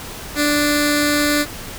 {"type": "tone with notch filter", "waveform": "10% pulse", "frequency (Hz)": 293.7, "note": "D4", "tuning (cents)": 0, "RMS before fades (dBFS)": -17, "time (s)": [0.35, 1.46], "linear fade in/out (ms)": 50, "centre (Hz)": 880, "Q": 0.8, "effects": ["pink hiss -32 dBFS RMS until 1.78 s"]}